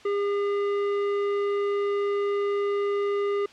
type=tone with tanh clipping; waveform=sine; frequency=404.8 Hz; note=G#4; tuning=44 cents flat; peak=-25 dBFS; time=0.05-3.46 s; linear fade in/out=5 ms; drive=13 dB; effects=white hiss -50 dBFS RMS until 3.52 s + low-pass 4000 Hz 12 dB/octave